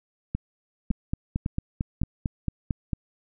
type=two click trains; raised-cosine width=5 ms; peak=-14 / -13 dBFS; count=4 / 10; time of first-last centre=0.35-2.017 / 0.91-2.932 s; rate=1.8 / 4.45 Hz; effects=none